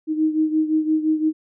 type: beating tone pair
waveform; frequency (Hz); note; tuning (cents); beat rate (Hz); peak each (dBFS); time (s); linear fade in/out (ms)
sine; 311.1 / 316.9; D#4 / D#4; 0 / +32; 5.8; -18 / -23; 0.07-1.33; 50
effects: none